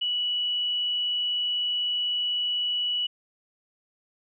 sine tone, 2944 Hz, F#7, 9 cents flat, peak -24 dBFS, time 0.01-3.07 s, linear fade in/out 10 ms, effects none

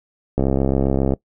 click train, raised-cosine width 2 ms, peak -5 dBFS, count 52, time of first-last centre 0.38-1.137 s, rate 67.4 Hz, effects noise-tail reverb RT60 0.1 s tail -21 dB re dry

